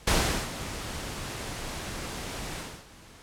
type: noise with ADSR envelope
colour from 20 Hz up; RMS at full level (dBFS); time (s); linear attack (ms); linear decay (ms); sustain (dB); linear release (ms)
pink; -22; 0.07-2.86; 6; 400; -14; 290
effects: pink hiss -51 dBFS RMS until 3.22 s + low-pass 10000 Hz 12 dB/octave